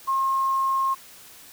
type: tone with quantisation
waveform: sine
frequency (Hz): 1072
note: C6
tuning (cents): +42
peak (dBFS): -20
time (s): 0.07-0.95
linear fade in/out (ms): 20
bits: 8
effects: white hiss -47 dBFS RMS until 1.52 s